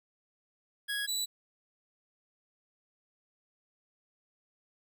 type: tone pair in turn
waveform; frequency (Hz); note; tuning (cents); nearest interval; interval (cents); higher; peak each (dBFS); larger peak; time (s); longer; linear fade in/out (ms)
25% pulse; 1661.2 / 3951; G#6 / B7; 0 / 0; octave + minor third; 1500; second; -28 / -27; second; 0.88-1.07 / 1.07-1.26; neither; 20
effects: none

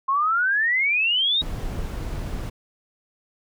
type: exponential sweep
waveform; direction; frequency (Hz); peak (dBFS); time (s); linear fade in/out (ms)
sine; up; 1055 to 3827; -18; 0.08-1.42; 10
type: noise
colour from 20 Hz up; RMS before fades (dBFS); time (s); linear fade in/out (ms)
brown; -29; 1.41-2.5; 10
effects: none

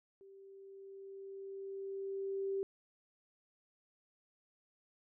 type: tone with level ramp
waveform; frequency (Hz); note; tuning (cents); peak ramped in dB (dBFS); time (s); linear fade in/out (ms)
sine; 390.5; G4; -7; -55 to -33; 0.21-2.63; 0
effects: none

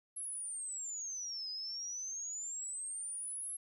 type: exponential two-way sweep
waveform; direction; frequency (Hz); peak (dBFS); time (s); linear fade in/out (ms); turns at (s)
sine; down then up; 11130 to 4978 to 11130; -39; 0.16-3.57; 10; 1.5
effects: 12-bit

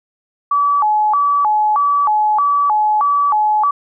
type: tone with vibrato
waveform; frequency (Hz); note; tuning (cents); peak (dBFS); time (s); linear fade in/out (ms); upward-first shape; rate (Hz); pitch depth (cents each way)
sine; 987.8; B5; 0; -11; 0.51-3.71; 5; square; 1.6; 260
effects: none

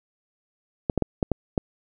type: clicks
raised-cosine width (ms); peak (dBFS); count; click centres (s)
2; -8; 6; 0.898 / 0.977 / 1.023 / 1.228 / 1.317 / 1.578
effects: none

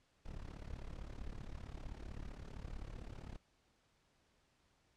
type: noise with amplitude modulation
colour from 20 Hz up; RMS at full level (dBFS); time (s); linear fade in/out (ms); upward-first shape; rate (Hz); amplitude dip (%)
brown; -44; 0.25-3.37; 10; sine; 35.5; 85
effects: pink hiss -75 dBFS RMS until 4.96 s + low-pass 7000 Hz 12 dB/octave

